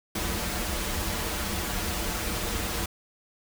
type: noise with comb filter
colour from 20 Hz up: pink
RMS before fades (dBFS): -30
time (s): 0.15-2.86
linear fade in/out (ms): 5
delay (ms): 7.5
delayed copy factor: -0.75
effects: none